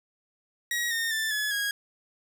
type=tone with pitch steps; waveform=sawtooth; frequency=1902 / 1834 / 1768.5 / 1705.3 / 1644.3 Hz; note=A#6 / A#6 / A6 / G#6 / G#6; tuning=+34 / -29 / +8 / +45 / -18 cents; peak=-23 dBFS; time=0.71-1.71 s; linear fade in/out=2 ms; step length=200 ms; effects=none